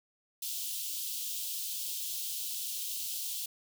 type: high-pass noise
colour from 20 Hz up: white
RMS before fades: -37 dBFS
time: 0.42-3.46 s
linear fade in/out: 5 ms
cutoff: 2900 Hz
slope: 48 dB/octave
effects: none